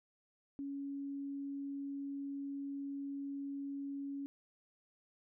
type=tone; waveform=sine; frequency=279.1 Hz; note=C#4; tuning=12 cents sharp; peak=-39 dBFS; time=0.59-4.26 s; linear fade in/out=0 ms; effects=none